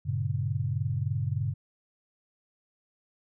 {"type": "chord", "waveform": "sine", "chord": "G diminished", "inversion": "none", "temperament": "just", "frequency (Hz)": [98, 117.6, 141.12], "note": ["G2", "Bb2", "Db3"], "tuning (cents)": [0, 16, 31], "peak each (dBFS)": -31, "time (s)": [0.05, 1.54], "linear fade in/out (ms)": 20, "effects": []}